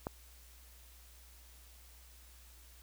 click, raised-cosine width 1 ms, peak -22 dBFS, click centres 0.069 s, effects added 60 Hz sine -57 dBFS peak until 2.82 s + white hiss -61 dBFS RMS until 2.82 s

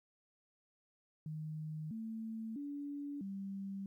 sine tone with pitch steps, 155.2 / 222.8 / 286.4 / 195.8 Hz, D#3 / A3 / D4 / G3, -4 / +22 / -43 / -2 cents, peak -40 dBFS, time 1.26-3.86 s, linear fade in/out 2 ms, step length 650 ms, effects 13-bit

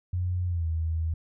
sine tone with pitch glide, 89.8 to 80.93 Hz, F2 to E2, +49 to -31 cents, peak -25 dBFS, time 0.13-1.14 s, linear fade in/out 5 ms, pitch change -180 cents, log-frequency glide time 0.47-0.67 s, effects none

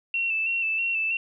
sine tone with vibrato, 2683 Hz, E7, 30 cents sharp, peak -23 dBFS, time 0.14-1.17 s, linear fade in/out 2 ms, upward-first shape square, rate 3.1 Hz, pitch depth 29 cents each way, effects none

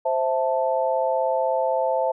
sine chord, A minor, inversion first, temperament equal, 523.3 / 659.3 / 880 Hz, C5 / E5 / A5, 0 / 0 / 0 cents, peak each -23 / -24 / -25 dBFS, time 0.05-2.12 s, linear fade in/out 10 ms, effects none

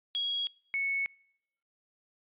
sine tone pair in turn, 3309 / 2208 Hz, G#7 / C#7, -7 / -7 cents, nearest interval perfect fifth, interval 700 cents, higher first, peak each -28 dBFS, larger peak neither, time 0.15-0.47 / 0.74-1.06 s, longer neither, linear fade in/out 0 ms, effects noise-tail reverb RT60 0.7 s tail -26 dB re dry + resampled to 8000 Hz

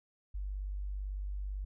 sine tone, 49 Hz, G1, in tune, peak -35 dBFS, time 0.34-1.65 s, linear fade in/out 10 ms, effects none

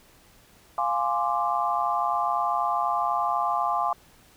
sine chord, D half-diminished seventh, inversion first, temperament equal, 698.5 / 830.6 / 1046.5 / 1174.7 Hz, F5 / Ab5 / C6 / D6, 0 / 0 / 0 / 0 cents, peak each -28 dBFS, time 0.78-3.93 s, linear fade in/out 2 ms, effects pink hiss -56 dBFS RMS until 4.36 s

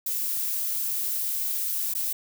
violet noise with dropouts, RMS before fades -28 dBFS, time 0.06-2.13 s, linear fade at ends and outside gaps 5 ms, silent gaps 1.938-1.949 s, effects none

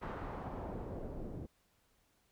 pink noise with low-pass filter sweep, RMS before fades -43 dBFS, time 0.01-1.47 s, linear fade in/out 20 ms, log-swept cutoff 1400 to 360 Hz, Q 1.2, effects pink hiss -74 dBFS RMS until 2.31 s

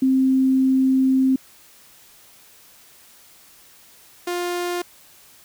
sine / sawtooth tone pair in turn, 263.2 / 352.4 Hz, C4 / F4, +10 / +16 cents, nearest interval perfect fourth, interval 506 cents, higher second, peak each -14 / -19 dBFS, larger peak first, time 0.02-1.36 / 4.27-4.82 s, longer first, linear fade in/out 5 ms, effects white hiss -50 dBFS RMS until 5.44 s

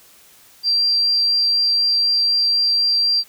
sine tone, 4724 Hz, D8, 9 cents sharp, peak -14 dBFS, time 0.63-3.24 s, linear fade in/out 50 ms, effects white hiss -49 dBFS RMS until 3.28 s

